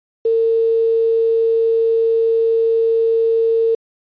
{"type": "tone with quantisation", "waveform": "sine", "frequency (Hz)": 454.1, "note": "A#4", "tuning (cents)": -45, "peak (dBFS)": -12, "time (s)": [0.25, 3.75], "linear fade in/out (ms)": 5, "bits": 7, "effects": ["resampled to 11025 Hz"]}